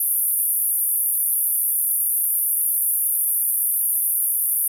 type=band-pass noise; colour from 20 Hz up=white; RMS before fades=-21 dBFS; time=0-4.68 s; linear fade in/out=5 ms; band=9700 to 14000 Hz; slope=96 dB/octave; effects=none